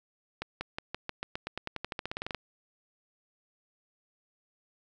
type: accelerating click train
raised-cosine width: 0.3 ms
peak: -18 dBFS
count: 21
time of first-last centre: 0.42-2.347 s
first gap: 190 ms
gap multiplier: 0.92
effects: none